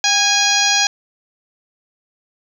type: harmonic tone with a mistuned harmonic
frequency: 824 Hz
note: G#5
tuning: 14 cents flat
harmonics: 1 / 2 / 3 / 4 / 5 / 6 / 7 / 8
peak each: -21 / -21 / -21 / -21 / -21 / -21 / -21 / -21 dBFS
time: 0.04-0.87 s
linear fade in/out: 2 ms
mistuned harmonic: 1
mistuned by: -53 cents
effects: 7-bit